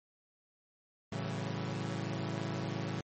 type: chord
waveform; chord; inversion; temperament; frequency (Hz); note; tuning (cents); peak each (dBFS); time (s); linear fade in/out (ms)
sawtooth; F# minor seventh; first; equal with one note detuned; 110 / 138.59 / 164.81 / 187.91; A2 / C#3 / E3 / F#3; 0 / 0 / 0 / +27; -36 / -36 / -37 / -38; 1.12-3.01; 5
effects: low-pass 8000 Hz 12 dB/octave + MP3 32 kbps